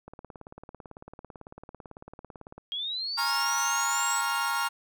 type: click train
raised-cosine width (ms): 1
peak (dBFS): -29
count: 46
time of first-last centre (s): 0.08-2.58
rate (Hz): 18
type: linear sweep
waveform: sine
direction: up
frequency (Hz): 3228 to 7940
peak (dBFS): -30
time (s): 2.72-4.21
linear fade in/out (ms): 0
type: chord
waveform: 40% pulse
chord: Bb minor seventh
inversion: third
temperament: equal with one note detuned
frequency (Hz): 830.6 / 932.3 / 1090.3 / 1396.9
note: Ab5 / Bb5 / Db6 / F6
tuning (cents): 0 / 0 / -29 / 0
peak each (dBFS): -35 / -31 / -32 / -29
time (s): 3.17-4.69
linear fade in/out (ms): 20
effects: none